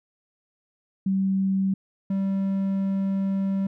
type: tone pair in turn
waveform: sine / triangle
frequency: 192.5 / 194.4 Hz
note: G3 / G3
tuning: -31 / -14 cents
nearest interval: unison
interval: 17 cents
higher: second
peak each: -20 dBFS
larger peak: neither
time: 1.06-1.74 / 2.1-3.67 s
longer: second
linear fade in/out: 5 ms
effects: none